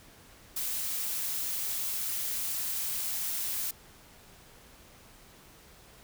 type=noise; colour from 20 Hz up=blue; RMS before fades=-33 dBFS; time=0.56-3.71 s; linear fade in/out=5 ms; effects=pink hiss -55 dBFS RMS until 6.03 s